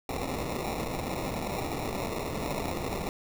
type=noise with sample-and-hold; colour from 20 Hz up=white; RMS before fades=-33 dBFS; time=0.09-3.09 s; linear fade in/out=2 ms; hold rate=1575 Hz; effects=none